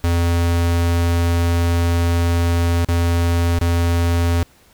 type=tone with dropouts; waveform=square; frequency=85.4 Hz; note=F2; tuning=38 cents flat; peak=-15 dBFS; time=0.04-4.43 s; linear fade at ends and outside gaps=0 ms; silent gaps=2.847-2.887 / 3.588-3.613 s; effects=pink hiss -52 dBFS RMS until 4.73 s